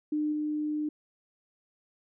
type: tone with level steps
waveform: sine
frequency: 301.7 Hz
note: D4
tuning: 47 cents sharp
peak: -26 / -28 dBFS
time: 0.12-0.89 s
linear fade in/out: 5 ms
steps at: 0.32 s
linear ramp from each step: 10 ms
effects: none